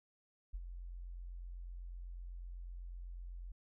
sine tone with ADSR envelope, 44 Hz, F1, 14 cents sharp, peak -37 dBFS, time 0.53-3.52 s, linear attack 18 ms, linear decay 41 ms, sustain -7 dB, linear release 5 ms, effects none

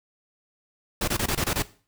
pink noise bursts, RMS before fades -25 dBFS, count 7, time 1.01-1.624 s, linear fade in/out 5 ms, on 68 ms, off 23 ms, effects noise-tail reverb RT60 0.4 s tail -17 dB re dry

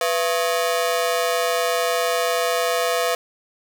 sawtooth ring-modulated tone, 587.3 Hz, D5, in tune, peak -12 dBFS, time 0.01-3.15 s, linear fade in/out 2 ms, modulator 89.9 Hz, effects none

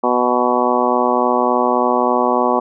harmonic tone with a mistuned harmonic, 123.47 Hz, B2, in tune, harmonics 2 / 3 / 4 / 5 / 6 / 7 / 8 / 9, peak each -21 / -21 / -21 / -21 / -21 / -21 / -21 / -21 dBFS, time 0.03-2.6 s, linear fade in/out 10 ms, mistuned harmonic 9, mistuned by +18 cents, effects none

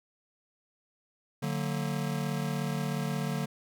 square chord, D augmented, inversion none, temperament just, 146.83 / 183.54 / 229.4 Hz, D3 / F#3 / A#3, 0 / -14 / -28 cents, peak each -33 / -36 / -37 dBFS, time 1.42-3.46 s, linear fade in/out 10 ms, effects none

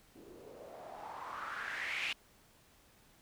blue noise with low-pass filter sweep, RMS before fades -43 dBFS, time 0.15-2.13 s, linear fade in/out 5 ms, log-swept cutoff 310 to 2700 Hz, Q 4.4, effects pink hiss -65 dBFS RMS until 3.21 s

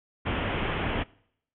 pink low-pass noise, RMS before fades -29 dBFS, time 0.25-1.04 s, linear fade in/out 20 ms, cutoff 3300 Hz, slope 96 dB/octave, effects noise-tail reverb RT60 0.7 s tail -24 dB re dry

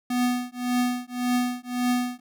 square tone with tremolo, 246.9 Hz, B3, in tune, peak -20 dBFS, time 0.1-2.2 s, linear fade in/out 5 ms, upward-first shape triangle, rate 1.8 Hz, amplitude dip 100%, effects none

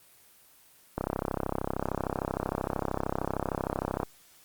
click train, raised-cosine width 1 ms, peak -14 dBFS, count 102, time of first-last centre 0.98-4.031 s, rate 33.1 Hz, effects white hiss -58 dBFS RMS until 4.44 s + Opus 24 kbps

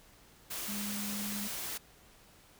sine tone in noise, 205.3 Hz, G#3, 20 cents flat, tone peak -38 dBFS, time 0.68-1.48 s, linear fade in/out 10 ms, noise white, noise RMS -39 dBFS, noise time 0.5-1.78 s, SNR -2 dB, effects pink hiss -60 dBFS RMS until 2.59 s

